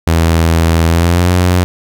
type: tone with pitch glide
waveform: sawtooth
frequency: 82.41 to 89.87 Hz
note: E2 to F#2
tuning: 0 to -50 cents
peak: -4 dBFS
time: 0.07-1.64 s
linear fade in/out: 0 ms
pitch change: +150 cents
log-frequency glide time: 0.87-1.33 s
effects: none